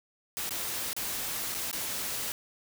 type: noise with dropouts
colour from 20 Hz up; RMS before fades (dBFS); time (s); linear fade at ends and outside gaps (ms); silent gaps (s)
white; -34; 0.37-2.32; 0; 0.492-0.508 / 0.931-0.965 / 1.543-1.548 / 1.713-1.729
effects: none